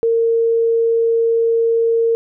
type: tone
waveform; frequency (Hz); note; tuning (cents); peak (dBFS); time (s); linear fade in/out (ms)
sine; 458.8; A#4; -28; -12; 0.03-2.15; 0
effects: none